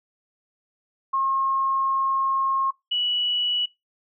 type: tone pair in turn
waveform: sine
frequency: 1077 / 2942 Hz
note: C6 / F#7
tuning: +50 / -11 cents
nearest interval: octave + perfect fourth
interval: 1739 cents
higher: second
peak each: -20 / -21 dBFS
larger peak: first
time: 1.13-2.71 / 2.91-3.66 s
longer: first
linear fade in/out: 10 ms
effects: noise-tail reverb RT60 0.2 s tail -21 dB re dry